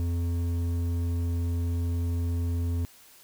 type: tone with hard clipping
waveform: triangle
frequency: 85.5 Hz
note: F2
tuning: 36 cents flat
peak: -27 dBFS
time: 0-2.85 s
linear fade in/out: 0 ms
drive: 12 dB
effects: white hiss -54 dBFS RMS until 3.23 s